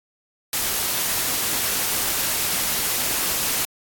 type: noise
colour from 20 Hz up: white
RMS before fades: -23 dBFS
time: 0.53-3.65 s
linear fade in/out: 2 ms
effects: AAC 64 kbps